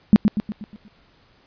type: tone with echo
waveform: sine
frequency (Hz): 210.2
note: G#3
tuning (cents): +21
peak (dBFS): -6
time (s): 0.13-0.16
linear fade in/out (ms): 0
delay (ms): 120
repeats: 6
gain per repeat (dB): -6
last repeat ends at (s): 0.88
effects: pink hiss -57 dBFS RMS until 1.46 s + resampled to 11025 Hz